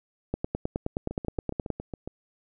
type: two click trains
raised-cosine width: 2 ms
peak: -21 / -14 dBFS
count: 8 / 14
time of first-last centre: 1.11-2.076 / 0.34-1.703 s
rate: 7.25 / 9.54 Hz
effects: none